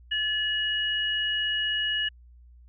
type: tone pair together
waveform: sine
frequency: 1725 / 2901 Hz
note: A6 / F#7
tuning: -35 / -35 cents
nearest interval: major sixth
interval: 900 cents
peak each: -29 / -26 dBFS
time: 0.11-2.09 s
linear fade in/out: 10 ms
effects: added 60 Hz sine -49 dBFS peak until 2.68 s